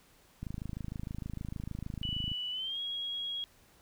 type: click train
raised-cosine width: 5 ms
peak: -26 dBFS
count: 51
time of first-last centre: 0.43-2.317 s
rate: 26.5 Hz
type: tone with pitch glide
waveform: sine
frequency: 2960 to 3303 Hz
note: F#7 to G#7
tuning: 0 to -10 cents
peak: -34 dBFS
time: 2.03-3.44 s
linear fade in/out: 0 ms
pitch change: +190 cents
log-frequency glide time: 2.51-2.8 s
effects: pink hiss -63 dBFS RMS until 3.81 s